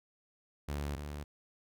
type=tone pair in turn; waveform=sawtooth; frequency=72.3 / 73.44 Hz; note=D2 / D2; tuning=-27 / +1 cents; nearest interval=unison; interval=28 cents; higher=second; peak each=-31 / -36 dBFS; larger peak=first; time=0.68-0.96 / 0.96-1.24 s; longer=neither; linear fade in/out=10 ms; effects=none